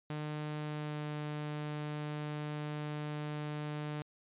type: tone with pitch glide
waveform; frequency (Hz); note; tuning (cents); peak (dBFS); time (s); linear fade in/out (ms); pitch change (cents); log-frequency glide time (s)
sawtooth; 151 to 149.7; D3 to D3; +48 to +33; -33; 0.1-4.02; 2; -15; 0.6-1.04
effects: resampled to 8000 Hz